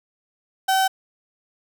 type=tone; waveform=35% pulse; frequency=765 Hz; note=G5; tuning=42 cents flat; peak=-15 dBFS; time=0.68-0.88 s; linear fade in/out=10 ms; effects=none